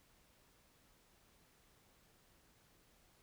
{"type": "silence", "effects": ["pink hiss -70 dBFS RMS until 3.22 s"]}